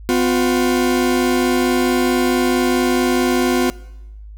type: tone pair together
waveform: 40% pulse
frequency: 253.5 / 357.9 Hz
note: B3 / F4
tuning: +45 / +42 cents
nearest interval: tritone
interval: 597 cents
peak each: -16 dBFS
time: 0.09-3.7 s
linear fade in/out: 0 ms
effects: noise-tail reverb RT60 0.9 s tail -21 dB re dry + added 52 Hz sine -33 dBFS peak until 4.37 s